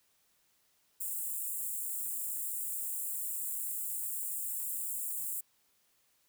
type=high-pass noise; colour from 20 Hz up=white; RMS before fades=-37 dBFS; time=1-5.41 s; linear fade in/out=10 ms; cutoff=7300 Hz; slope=96 dB/octave; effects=white hiss -72 dBFS RMS until 6.28 s